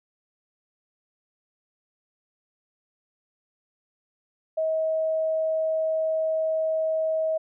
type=tone; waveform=sine; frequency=637 Hz; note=D#5; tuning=41 cents sharp; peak=-22 dBFS; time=4.57-7.38 s; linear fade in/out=10 ms; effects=none